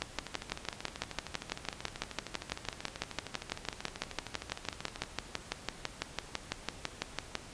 two click trains, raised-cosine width 0.2 ms, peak -14 / -22 dBFS, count 45 / 64, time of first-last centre 0.02-7.353 / 0.19-5.036 s, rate 6 / 13 Hz, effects pink hiss -50 dBFS RMS until 7.53 s + resampled to 22050 Hz

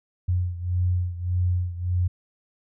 sine beating tone pair, 89.1 / 90.8 Hz, F2 / F#2, +35 / -32 cents, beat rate 1.7 Hz, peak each -23 / -27 dBFS, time 0.28-2.08 s, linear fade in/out 10 ms, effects none

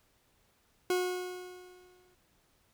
40% pulse tone with exponential decay, 363.1 Hz, F#4, 33 cents flat, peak -25 dBFS, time 0.9-2.15 s, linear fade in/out 2 ms, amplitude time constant 270 ms, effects pink hiss -70 dBFS RMS until 2.73 s

